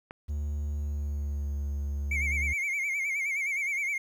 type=click; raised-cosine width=0.5 ms; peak=-25 dBFS; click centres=0.109 s
type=tone with pitch glide; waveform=triangle; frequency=73.42 to 71.12 Hz; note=D2 to C#2; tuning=0 to +45 cents; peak=-27 dBFS; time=0.28-2.54 s; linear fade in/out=20 ms; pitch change=-55 cents; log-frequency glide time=0.69-1.62 s
type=tone with vibrato; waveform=triangle; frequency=2217 Hz; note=C#7; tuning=in tune; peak=-26 dBFS; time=2.11-3.98 s; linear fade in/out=5 ms; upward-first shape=sine; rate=9.6 Hz; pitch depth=89 cents each way
effects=10-bit